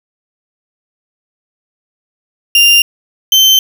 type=tone pair in turn; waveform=35% pulse; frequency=2794 / 3098 Hz; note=F7 / G7; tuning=0 / -21 cents; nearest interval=major second; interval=179 cents; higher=second; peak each=-3 dBFS; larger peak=neither; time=2.55-2.82 / 3.32-3.59 s; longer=neither; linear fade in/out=2 ms; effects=none